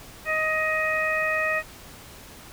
harmonic tone, 627 Hz, D#5, 13 cents sharp, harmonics 1 / 2 / 3 / 4, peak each -28 / -30 / -25 / -29 dBFS, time 0.25-1.63 s, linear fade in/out 50 ms, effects pink hiss -45 dBFS RMS until 2.52 s

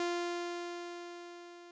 sawtooth tone with level ramp, 347.8 Hz, F4, 7 cents flat, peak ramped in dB -27 to -47 dBFS, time 0-1.71 s, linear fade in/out 2 ms, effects resampled to 16000 Hz

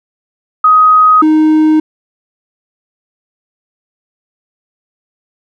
sine / triangle tone pair in turn, 1256 / 310.9 Hz, D#6 / D#4, +16 / -1 cents, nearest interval 2 octaves, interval 2417 cents, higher first, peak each -3 dBFS, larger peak neither, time 0.64-1.22 / 1.22-1.8 s, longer neither, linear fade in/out 5 ms, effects none

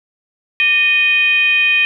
sine tone with frequency modulation, 2482 Hz, D#7, 5 cents flat, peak -10 dBFS, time 0.6-1.85 s, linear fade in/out 0 ms, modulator 654 Hz, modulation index 0.66, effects none

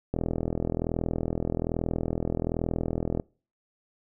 click train, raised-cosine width 2 ms, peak -14 dBFS, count 127, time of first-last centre 0.14-3.198 s, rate 41.2 Hz, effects noise-tail reverb RT60 0.4 s tail -26 dB re dry

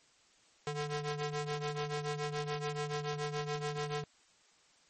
sawtooth ring-modulated tone, 295 Hz, D4, 8 cents sharp, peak -28 dBFS, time 0.67-4.04 s, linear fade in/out 2 ms, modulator 144 Hz, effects white hiss -66 dBFS RMS until 4.89 s + MP3 32 kbps

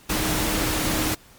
sine tone in noise, 311.1 Hz, D#4, in tune, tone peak -29 dBFS, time 0.09-1.15 s, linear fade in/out 10 ms, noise pink, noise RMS -24 dBFS, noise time 0.09-1.15 s, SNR -8 dB, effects pink hiss -51 dBFS RMS until 1.38 s + MP3 96 kbps

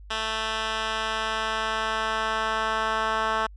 10% pulse tone with band-pass filter sweep, 220.2 Hz, A3, 2 cents sharp, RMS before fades -27 dBFS, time 0.1-3.47 s, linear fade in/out 10 ms, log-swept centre 2600 to 1400 Hz, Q 1.2, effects added 50 Hz sine -42 dBFS peak until 3.56 s + resampled to 24000 Hz

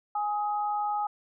sine tone pair together, 830.6 / 1259 Hz, G#5 / D#6, 0 / +20 cents, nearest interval perfect fifth, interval 720 cents, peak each -27 / -34 dBFS, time 0.15-1.07 s, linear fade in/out 5 ms, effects none

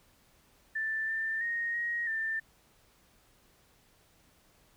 sine tone with pitch steps, 1768 / 1785 / 1863 / 1884 / 1786 Hz, A6 / A6 / A#6 / A#6 / A6, +8 / +24 / -2 / +18 / +25 cents, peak -30 dBFS, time 0.75-2.4 s, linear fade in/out 10 ms, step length 330 ms, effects pink hiss -65 dBFS RMS until 4.76 s

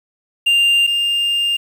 triangle tone pair in turn, 2794 / 2805 Hz, F7 / F7, 0 / +7 cents, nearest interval unison, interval 7 cents, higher second, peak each -9 / -13 dBFS, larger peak first, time 0.46-0.87 / 0.87-1.57 s, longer second, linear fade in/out 10 ms, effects 7-bit

